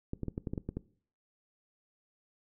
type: clicks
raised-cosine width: 3 ms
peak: -22 dBFS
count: 9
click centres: 0.134 / 0.233 / 0.283 / 0.379 / 0.472 / 0.535 / 0.578 / 0.69 / 0.77 s
effects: noise-tail reverb RT60 0.5 s tail -20 dB re dry